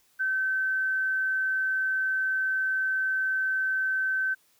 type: tone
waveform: sine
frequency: 1538 Hz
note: G6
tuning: 33 cents flat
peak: -24 dBFS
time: 0.19-4.35 s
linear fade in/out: 20 ms
effects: white hiss -65 dBFS RMS until 4.59 s